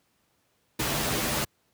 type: noise with comb filter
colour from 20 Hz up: pink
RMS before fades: -27 dBFS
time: 0.79-1.45 s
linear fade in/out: 10 ms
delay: 11 ms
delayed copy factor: -0.8
effects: pink hiss -70 dBFS RMS until 1.73 s + high-pass 80 Hz 12 dB/octave